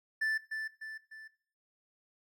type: tone with echo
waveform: triangle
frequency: 1760 Hz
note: A6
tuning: in tune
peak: -27 dBFS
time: 0.21-0.38 s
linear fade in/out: 10 ms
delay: 300 ms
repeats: 3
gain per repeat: -6 dB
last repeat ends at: 1.28 s
effects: noise-tail reverb RT60 0.5 s tail -18 dB re dry